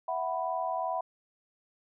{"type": "chord", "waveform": "sine", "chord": "E suspended second", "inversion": "none", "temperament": "just", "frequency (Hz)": [659.3, 741.7, 988.9], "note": ["E5", "F#5", "B5"], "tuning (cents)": [0, 4, 2], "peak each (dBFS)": [-34, -33, -34], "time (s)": [0.08, 1.01], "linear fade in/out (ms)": 5, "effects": []}